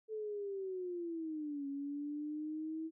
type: linear two-way sweep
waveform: sine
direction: down then up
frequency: 440 to 277.2 to 323.6 Hz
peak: -38 dBFS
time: 0.08-2.91 s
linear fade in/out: 50 ms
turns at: 1.67 s
effects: none